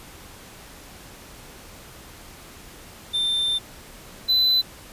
triangle tone pair in turn, 3578 / 4016 Hz, A7 / B7, +28 / +28 cents, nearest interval major second, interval 200 cents, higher second, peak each -19 / -15 dBFS, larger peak second, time 3.13-3.59 / 4.28-4.62 s, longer first, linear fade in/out 20 ms, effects pink hiss -44 dBFS RMS until 4.92 s + resampled to 32000 Hz

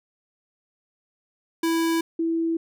square / sine tone pair in turn, 329.6 / 329.6 Hz, E4 / E4, 0 / 0 cents, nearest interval unison, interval 0 cents, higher neither, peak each -21 dBFS, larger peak neither, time 1.63-2.01 / 2.19-2.57 s, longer neither, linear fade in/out 5 ms, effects none

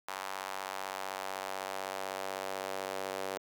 sawtooth tone with high-pass filter sweep, 95.9 Hz, G2, 37 cents flat, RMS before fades -39 dBFS, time 0.08-3.38 s, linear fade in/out 5 ms, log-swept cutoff 930 to 520 Hz, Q 1.7, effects none

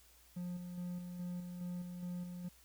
triangle tone with tremolo, 177.6 Hz, F3, 29 cents sharp, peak -37 dBFS, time 0.36-2.49 s, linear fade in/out 10 ms, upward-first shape square, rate 2.4 Hz, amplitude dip 40%, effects added 60 Hz sine -67 dBFS peak until 2.64 s + white hiss -65 dBFS RMS until 2.64 s

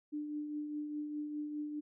sine tone with tremolo, 298.1 Hz, D4, 26 cents sharp, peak -35 dBFS, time 0.12-1.81 s, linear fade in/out 20 ms, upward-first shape triangle, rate 4.9 Hz, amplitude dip 45%, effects none

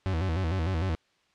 40% pulse tone with vibrato, 87.31 Hz, F2, in tune, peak -25 dBFS, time 0.06-0.95 s, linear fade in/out 0 ms, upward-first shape square, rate 6.6 Hz, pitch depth 140 cents each way, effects white hiss -67 dBFS RMS until 1.34 s + low-pass 4000 Hz 12 dB/octave

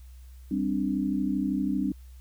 sine chord, G suspended fourth, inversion none, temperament just, 196 / 261.3 / 294 Hz, G3 / C4 / D4, 0 / -2 / +2 cents, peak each -29 dBFS, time 0.51-1.92 s, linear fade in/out 5 ms, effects added 63 Hz sine -44 dBFS peak until 2.2 s + white hiss -63 dBFS RMS until 2.2 s

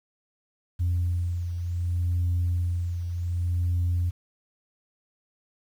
sine beating tone pair, 87.31 / 87.97 Hz, F2 / F2, 0 / +13 cents, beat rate 0.66 Hz, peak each -23 / -31 dBFS, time 0.79-4.11 s, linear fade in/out 20 ms, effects tanh soft clip ceiling -19 dBFS + 9-bit

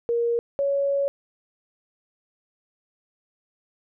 sine tone pair in turn, 470 / 558.9 Hz, A#4 / C#5, +14 / +14 cents, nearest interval minor third, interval 300 cents, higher second, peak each -20 dBFS, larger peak neither, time 0.09-0.39 / 0.59-1.08 s, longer second, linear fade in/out 0 ms, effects none

